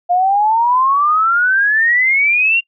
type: exponential sweep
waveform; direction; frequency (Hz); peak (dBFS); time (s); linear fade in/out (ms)
sine; up; 698.5 to 2795; -10; 0.09-2.61; 20
effects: noise-tail reverb RT60 0.1 s tail -25 dB re dry